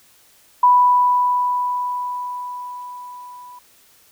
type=tone with level ramp; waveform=sine; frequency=987.8 Hz; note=B5; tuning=in tune; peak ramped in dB=-8 to -37 dBFS; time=0.63-3.59 s; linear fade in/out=5 ms; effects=white hiss -53 dBFS RMS until 4.11 s